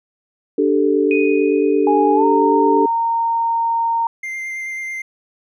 sine chord, D suspended fourth, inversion none, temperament just, 293.7 / 391.6 / 440.5 Hz, D4 / G4 / A4, 0 / -2 / +2 cents, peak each -17 dBFS, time 0.58-2.86 s, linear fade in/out 5 ms
sine tone with exponential decay, 2489 Hz, D#7, in tune, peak -19 dBFS, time 1.11-2.4 s, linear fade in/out 1 ms, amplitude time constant 280 ms
sine tone with pitch glide, 830.6 to 921.6 Hz, G#5 to A#5, 0 to -20 cents, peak -15 dBFS, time 1.87-4.07 s, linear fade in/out 2 ms, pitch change +180 cents, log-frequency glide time 2.15-2.25 s
triangle tone with vibrato, 2093 Hz, C7, in tune, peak -22 dBFS, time 4.23-5.02 s, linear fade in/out 5 ms, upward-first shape square, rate 9.2 Hz, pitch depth 9 cents each way
effects none

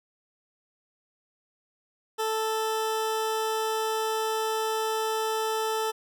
20% pulse tone, 440 Hz, A4, in tune, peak -21 dBFS, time 2.18-5.92 s, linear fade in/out 20 ms, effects none

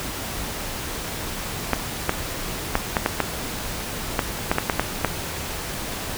clicks, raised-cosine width 0.5 ms, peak -3 dBFS, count 12, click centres 1.733 / 2.094 / 2.754 / 2.968 / 3.061 / 3.203 / 4.192 / 4.515 / 4.584 / 4.698 / 4.796 / 5.047 s, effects pink hiss -30 dBFS RMS until 6.17 s

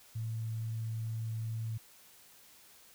sine tone, 112.2 Hz, A2, 34 cents sharp, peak -34 dBFS, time 0.15-1.78 s, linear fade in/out 10 ms, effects white hiss -59 dBFS RMS until 2.94 s

